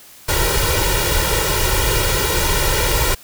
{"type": "noise with comb filter", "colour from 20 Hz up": "pink", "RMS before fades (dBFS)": -17, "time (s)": [0.28, 3.15], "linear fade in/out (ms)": 10, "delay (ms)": 2.1, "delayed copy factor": 1, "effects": ["white hiss -43 dBFS RMS until 3.23 s"]}